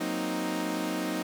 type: chord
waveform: sawtooth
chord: C half-diminished seventh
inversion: second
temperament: equal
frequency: 185 / 233.1 / 261.6 / 311.1 Hz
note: Gb3 / Bb3 / C4 / Eb4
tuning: 0 / 0 / 0 / 0 cents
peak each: -32 / -33 / -32 / -28 dBFS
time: 0-1.23 s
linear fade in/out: 10 ms
effects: none